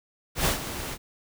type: noise with ADSR envelope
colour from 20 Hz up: pink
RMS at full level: -22 dBFS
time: 0.35-0.98 s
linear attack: 110 ms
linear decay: 120 ms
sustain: -12 dB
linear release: 50 ms
effects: none